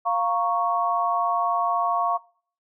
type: chord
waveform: sine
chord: Bb minor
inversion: second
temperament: equal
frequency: 698.5 / 932.3 / 1108.7 Hz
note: F5 / Bb5 / Db6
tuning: 0 / 0 / 0 cents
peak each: -24 / -28 / -23 dBFS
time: 0.05-2.18 s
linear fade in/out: 20 ms
effects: noise-tail reverb RT60 0.5 s tail -22 dB re dry